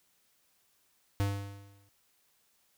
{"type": "tone with exponential decay", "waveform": "square", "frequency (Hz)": 99.9, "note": "G2", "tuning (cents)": 33, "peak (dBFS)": -26, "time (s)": [1.2, 1.89], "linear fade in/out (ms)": 0, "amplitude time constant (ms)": 150, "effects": ["white hiss -71 dBFS RMS until 2.77 s"]}